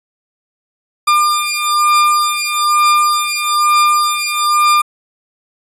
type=beating tone pair; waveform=40% pulse; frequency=1200 / 1201.1 Hz; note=D6 / D6; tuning=+37 / +39 cents; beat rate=1.1 Hz; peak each=-13 dBFS; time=1.07-4.82 s; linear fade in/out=10 ms; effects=resampled to 32000 Hz